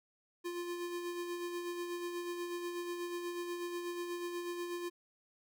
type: tone with tremolo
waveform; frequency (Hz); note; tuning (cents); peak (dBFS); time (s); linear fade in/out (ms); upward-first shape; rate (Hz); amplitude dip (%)
square; 349.2; F4; 0; -37; 0.44-4.9; 20; sine; 8.2; 40
effects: none